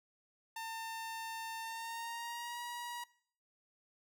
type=tone with pitch glide; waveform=sawtooth; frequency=900 to 959 Hz; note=A5 to A#5; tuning=+39 to +49 cents; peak=-37 dBFS; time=0.56-3.04 s; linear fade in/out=5 ms; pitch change=+110 cents; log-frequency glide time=1.6-2.61 s; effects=noise-tail reverb RT60 0.6 s tail -22 dB re dry